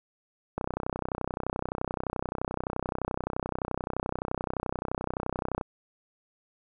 click train, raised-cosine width 1 ms, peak -16 dBFS, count 160, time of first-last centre 0.58-5.612 s, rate 31.6 Hz, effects none

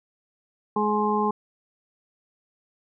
harmonic tone, 210.5 Hz, G#3, 24 cents sharp, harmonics 1 / 2 / 4 / 5, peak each -26 / -26 / -26 / -26 dBFS, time 0.76-1.31 s, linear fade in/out 5 ms, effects none

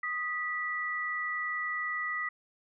sine tone pair together, 1244.5 / 1957.5 Hz, D#6 / B6, 0 / -16 cents, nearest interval minor sixth, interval 784 cents, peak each -36 / -32 dBFS, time 0.03-2.29 s, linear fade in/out 5 ms, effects none

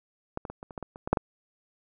clicks, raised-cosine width 1 ms, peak -17 / -22 / -24 / -26 / -28 / -21 / -22 / -28 / -18 / -6 / -11 dBFS, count 11, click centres 0.374 / 0.452 / 0.5 / 0.629 / 0.708 / 0.778 / 0.827 / 0.959 / 1.075 / 1.13 / 1.172 s, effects none

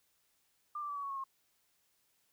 sine tone with pitch steps, 1194 / 1173.5 / 1153.3 / 1133.5 / 1114 / 1094.9 / 1076.1 Hz, D6 / D6 / D6 / C#6 / C#6 / C#6 / C6, +28 / -2 / -32 / +38 / +8 / -22 / +48 cents, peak -37 dBFS, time 0.75-1.24 s, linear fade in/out 5 ms, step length 70 ms, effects white hiss -75 dBFS RMS until 2.32 s

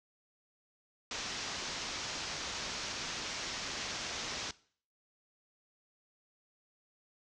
white low-pass noise, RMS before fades -40 dBFS, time 1.11-4.51 s, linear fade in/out 2 ms, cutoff 6500 Hz, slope 48 dB/octave, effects noise-tail reverb RT60 0.5 s tail -20 dB re dry

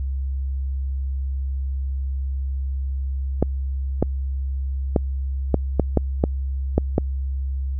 clicks, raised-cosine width 2 ms, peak -3 dBFS, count 9, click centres 3.426 / 4.026 / 4.962 / 5.543 / 5.797 / 5.973 / 6.239 / 6.78 / 6.981 s, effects added 67 Hz sine -22 dBFS peak until 7.79 s

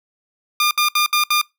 15% pulse tone bursts, 1206 Hz, D6, 46 cents sharp, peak -8 dBFS, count 5, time 0.6-1.414 s, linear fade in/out 2 ms, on 110 ms, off 66 ms, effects noise-tail reverb RT60 0.2 s tail -24 dB re dry

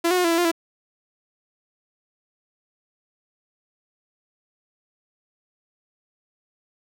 sawtooth tone with pitch steps, 338.2 / 364.4 / 359.4 / 336 / 333.2 / 350.7 / 332.7 Hz, E4 / F#4 / F4 / E4 / E4 / F4 / E4, +44 / -26 / +50 / +33 / +19 / +7 / +16 cents, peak -14 dBFS, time 0.04-0.516 s, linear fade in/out 10 ms, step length 68 ms, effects none

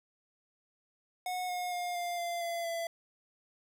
square tone with pitch steps, 730 / 719.9 / 710 / 700.3 / 690.6 / 681.1 / 671.7 Hz, F#5 / F#5 / F5 / F5 / F5 / F5 / E5, -24 / -48 / +28 / +5 / -20 / -44 / +32 cents, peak -34 dBFS, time 1.26-2.87 s, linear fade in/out 2 ms, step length 230 ms, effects none

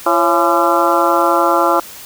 harmonic tone with a mistuned harmonic, 170 Hz, F3, 46 cents flat, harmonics 2 / 3 / 4 / 5 / 6 / 7 / 8, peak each -18 / -18 / -18 / -18 / -18 / -18 / -18 dBFS, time 0.06-1.8 s, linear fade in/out 5 ms, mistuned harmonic 3, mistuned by +120 cents, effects white hiss -34 dBFS RMS until 2.05 s

